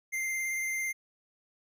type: tone with vibrato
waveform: square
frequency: 2093 Hz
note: C7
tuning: in tune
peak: -31 dBFS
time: 0.12-0.93 s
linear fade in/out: 20 ms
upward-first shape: triangle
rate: 18 Hz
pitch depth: 16 cents each way
effects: none